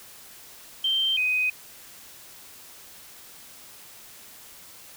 sine tone pair in turn, 3136 / 2505 Hz, G7 / D#7, 0 / +11 cents, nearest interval major third, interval 389 cents, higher first, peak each -21 dBFS, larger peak neither, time 0.84-1.17 / 1.17-1.5 s, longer neither, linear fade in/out 5 ms, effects white hiss -47 dBFS RMS until 4.96 s

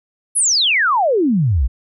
sine exponential sweep, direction down, 11230 to 53.5 Hz, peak -12 dBFS, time 0.35-1.68 s, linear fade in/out 20 ms, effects none

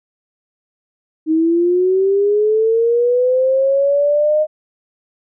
sine linear sweep, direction up, 311.6 to 619 Hz, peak -11 dBFS, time 1.26-4.47 s, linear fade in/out 50 ms, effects none

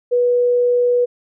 sine tone, 488.3 Hz, B4, 20 cents flat, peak -12 dBFS, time 0.11-1.06 s, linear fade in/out 20 ms, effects none

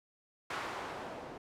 blue noise with low-pass filter sweep, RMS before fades -42 dBFS, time 0.5-1.38 s, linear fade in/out 5 ms, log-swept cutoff 1300 to 480 Hz, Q 0.93, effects none

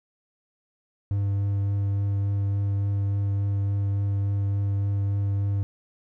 triangle tone with vibrato, 99.9 Hz, G2, 33 cents sharp, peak -20 dBFS, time 1.11-5.63 s, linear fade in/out 0 ms, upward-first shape triangle, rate 3.5 Hz, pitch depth 11 cents each way, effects none

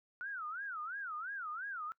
sine tone with vibrato, 1416 Hz, F6, 23 cents sharp, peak -39 dBFS, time 0.21-1.92 s, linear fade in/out 0 ms, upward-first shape sine, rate 2.9 Hz, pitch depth 270 cents each way, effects noise-tail reverb RT60 0.1 s tail -21 dB re dry

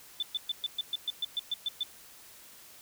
sine tone bursts, 3520 Hz, A7, in tune, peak -28 dBFS, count 12, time 0.2-1.832 s, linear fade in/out 2 ms, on 26 ms, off 120 ms, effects white hiss -53 dBFS RMS until 2.81 s

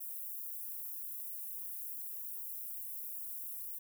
white high-pass noise, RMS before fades -43 dBFS, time 0-3.79 s, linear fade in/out 10 ms, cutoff 12000 Hz, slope 24 dB/octave, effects none

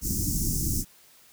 pink band-stop noise, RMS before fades -27 dBFS, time 0.01-0.85 s, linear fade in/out 50 ms, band 320 to 5500 Hz, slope 48 dB/octave, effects white hiss -56 dBFS RMS until 1.32 s

